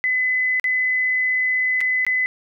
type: tone with dropouts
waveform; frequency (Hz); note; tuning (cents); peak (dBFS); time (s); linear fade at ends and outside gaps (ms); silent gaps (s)
sine; 2016; B6; +35; -17; 0.04-2.26; 0; 0.598-0.642 / 1.806-1.812 / 2.05-2.066
effects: none